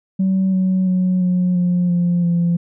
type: tone with pitch steps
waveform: sine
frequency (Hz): 190 / 186.84 / 183.74 / 180.69 / 177.69 / 174.73 / 171.83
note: F#3 / F#3 / F#3 / F#3 / F3 / F3 / F3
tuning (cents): +46 / +17 / -12 / -41 / +30 / +1 / -28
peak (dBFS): -12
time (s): 0.19-2.57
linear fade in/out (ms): 10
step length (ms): 340
effects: tanh soft clip ceiling -11 dBFS